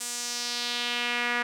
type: tone with band-pass filter sweep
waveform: sawtooth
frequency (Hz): 241.1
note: B3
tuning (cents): -41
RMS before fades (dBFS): -30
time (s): 0-1.43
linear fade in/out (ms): 10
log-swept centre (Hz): 8300 to 1800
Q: 2
effects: none